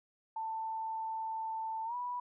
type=tone with pitch glide; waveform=sine; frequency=889 to 980.7 Hz; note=A5 to B5; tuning=+18 to -12 cents; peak=-35 dBFS; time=0.36-2.2 s; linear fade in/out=5 ms; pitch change=+170 cents; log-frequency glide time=1.85-1.95 s; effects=none